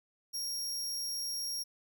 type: tone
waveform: sawtooth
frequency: 5588 Hz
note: F8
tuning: in tune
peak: -32 dBFS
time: 0.33-1.64 s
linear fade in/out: 20 ms
effects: none